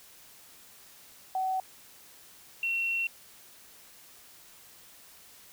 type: tone pair in turn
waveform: sine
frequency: 755 / 2723 Hz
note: F#5 / F7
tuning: +35 / -44 cents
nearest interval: octave + minor seventh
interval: 2221 cents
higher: second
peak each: -27 dBFS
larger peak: neither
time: 1.35-1.6 / 2.63-3.07 s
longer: second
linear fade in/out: 2 ms
effects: white hiss -54 dBFS RMS until 5.52 s